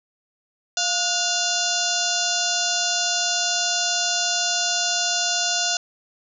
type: harmonic tone with a mistuned harmonic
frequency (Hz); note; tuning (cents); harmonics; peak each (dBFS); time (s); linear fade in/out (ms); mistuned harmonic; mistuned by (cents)
698.5; F5; 0; 1 / 2 / 4 / 5 / 6 / 7 / 8 / 9 / 10; -29 / -29 / -29 / -29 / -29 / -29 / -29 / -29 / -29; 0.77-5.77; 2; 2; +70
effects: none